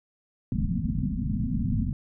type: low-pass noise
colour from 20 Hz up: white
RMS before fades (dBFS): -27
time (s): 0.52-1.93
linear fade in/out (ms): 2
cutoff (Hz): 250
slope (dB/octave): 96
effects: none